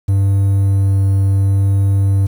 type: tone with vibrato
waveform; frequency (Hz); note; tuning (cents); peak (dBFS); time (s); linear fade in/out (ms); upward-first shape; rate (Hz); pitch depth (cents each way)
triangle; 98; G2; 0; -8; 0.08-2.27; 10; sine; 0.72; 8
effects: 7-bit